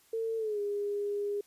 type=tone with pitch glide; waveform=sine; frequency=450.5 to 408.4 Hz; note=A4 to G#4; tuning=+41 to -29 cents; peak=-30 dBFS; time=0.13-1.41 s; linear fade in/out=5 ms; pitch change=-170 cents; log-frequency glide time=0.37-0.6 s; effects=white hiss -64 dBFS RMS until 1.46 s + resampled to 32000 Hz